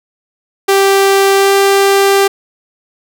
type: tone with pitch glide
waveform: sawtooth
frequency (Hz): 392 to 394.5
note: G4 to G4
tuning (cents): 0 to +11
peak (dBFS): -3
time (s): 0.68-2.28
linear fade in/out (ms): 10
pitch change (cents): +11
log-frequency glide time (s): 1.35-1.52
effects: none